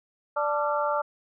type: harmonic tone with a mistuned harmonic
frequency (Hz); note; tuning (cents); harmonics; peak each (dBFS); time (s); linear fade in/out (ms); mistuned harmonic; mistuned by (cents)
293.7; D4; 0; 2 / 3 / 4 / 5; -27 / -29 / -30 / -31; 0.36-1.02; 10; 5; -120
effects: none